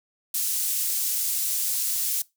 pink high-pass noise, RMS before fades -26 dBFS, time 0.34-2.22 s, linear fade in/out 5 ms, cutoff 8100 Hz, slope 12 dB/octave, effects noise-tail reverb RT60 0.2 s tail -21 dB re dry

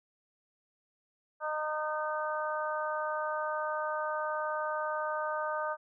harmonic tone, 306.5 Hz, D#4, 26 cents flat, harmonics 2 / 3 / 4 / 5, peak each -35 / -37 / -36 / -39 dBFS, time 1.4-5.77 s, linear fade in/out 50 ms, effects none

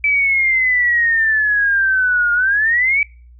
sine exponential two-way sweep, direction down then up, 2316 to 1415 to 2316 Hz, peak -12 dBFS, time 0.04-3.03 s, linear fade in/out 2 ms, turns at 2.33 s, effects noise-tail reverb RT60 0.4 s tail -25 dB re dry + added 60 Hz sine -40 dBFS peak until 3.39 s

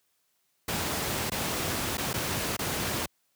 pink noise with dropouts, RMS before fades -30 dBFS, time 0.68-3.06 s, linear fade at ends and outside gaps 5 ms, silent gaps 1.299-1.317 / 1.972-1.98 / 2.132-2.139 / 2.567-2.59 s, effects white hiss -73 dBFS RMS until 3.35 s + high-pass 80 Hz 12 dB/octave

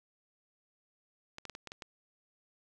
clicks, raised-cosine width 0.2 ms, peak -26 dBFS, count 7, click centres 1.384 / 1.453 / 1.497 / 1.551 / 1.673 / 1.719 / 1.822 s, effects none

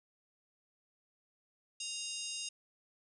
harmonic tone with a mistuned harmonic, 932.3 Hz, A#5, in tune, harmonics 3 / 4 / 5 / 6 / 7 / 8 / 9 / 10, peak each -44 / -47 / -46 / -52 / -44 / -51 / -51 / -50 dBFS, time 1.8-2.49 s, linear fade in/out 5 ms, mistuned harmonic 5, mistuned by +110 cents, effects none

